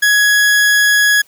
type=tone; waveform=40% pulse; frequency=1673 Hz; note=G#6; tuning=12 cents sharp; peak=-8 dBFS; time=0.02-1.22 s; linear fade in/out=10 ms; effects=white hiss -51 dBFS RMS until 1.27 s